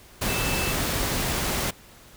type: tone in noise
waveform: sine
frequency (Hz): 2637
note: E7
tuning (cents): 0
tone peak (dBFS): -31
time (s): 0.28-0.73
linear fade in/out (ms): 10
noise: pink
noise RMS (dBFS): -26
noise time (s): 0.21-1.71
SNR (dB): -8
effects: pink hiss -50 dBFS RMS until 2.16 s